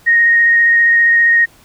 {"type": "tone with vibrato", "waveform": "sine", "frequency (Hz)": 1864.7, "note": "A#6", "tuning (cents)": 0, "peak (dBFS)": -7, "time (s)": [0.06, 1.46], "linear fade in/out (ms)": 20, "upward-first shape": "square", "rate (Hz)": 15, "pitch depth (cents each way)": 8, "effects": ["pink hiss -47 dBFS RMS until 1.64 s"]}